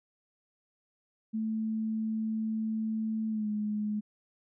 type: tone with pitch glide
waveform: sine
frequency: 220 to 210.6 Hz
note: A3 to G#3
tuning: 0 to +24 cents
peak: -29 dBFS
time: 1.33-4.01 s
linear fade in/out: 20 ms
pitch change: -76 cents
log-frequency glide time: 3.29-3.48 s
effects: none